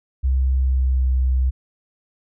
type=tone with pitch glide; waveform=sine; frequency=65.41 to 64.25 Hz; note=C2 to C2; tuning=0 to -31 cents; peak=-15 dBFS; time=0.23-1.51 s; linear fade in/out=20 ms; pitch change=-31 cents; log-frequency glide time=0.54-1.08 s; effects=none